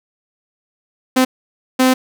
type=tone bursts at uneven times; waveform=sawtooth; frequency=257.8 Hz; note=C4; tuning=26 cents flat; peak=-6 dBFS; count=2; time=1.16-1.25 / 1.79-1.94 s; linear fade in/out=10 ms; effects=none